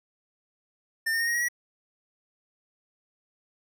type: tone with pitch steps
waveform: square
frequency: 1800 / 1825.1 / 1850.6 / 1876.4 / 1902.6 / 1929.2 Hz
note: A6 / A#6 / A#6 / A#6 / A#6 / B6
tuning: +39 / -37 / -13 / +11 / +35 / -41 cents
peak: -25 dBFS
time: 1.06-1.486 s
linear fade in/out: 10 ms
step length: 71 ms
effects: none